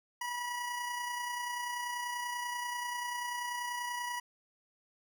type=tone with amplitude modulation; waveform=25% pulse; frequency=971 Hz; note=B5; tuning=30 cents flat; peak=-30 dBFS; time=0.21-4.2 s; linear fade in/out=5 ms; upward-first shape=sine; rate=30.3 Hz; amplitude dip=35%; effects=none